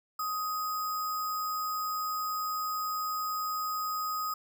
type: tone with sample-and-hold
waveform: sine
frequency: 1251 Hz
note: D#6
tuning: 9 cents sharp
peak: -30 dBFS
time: 0.19-4.34 s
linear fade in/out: 5 ms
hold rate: 6300 Hz
effects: none